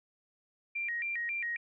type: tone with vibrato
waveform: sine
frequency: 2112 Hz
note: C7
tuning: 16 cents sharp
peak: -32 dBFS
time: 0.75-1.57 s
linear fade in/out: 10 ms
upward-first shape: square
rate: 3.7 Hz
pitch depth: 200 cents each way
effects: none